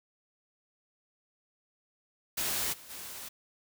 white noise with level steps, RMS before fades -32 / -51 / -43 dBFS, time 2.37-3.29 s, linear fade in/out 10 ms, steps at 2.72 / 2.89 s, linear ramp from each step 20 ms, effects none

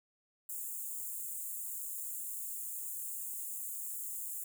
white high-pass noise, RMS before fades -41 dBFS, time 0.49-4.44 s, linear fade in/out 5 ms, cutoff 6900 Hz, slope 96 dB/octave, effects none

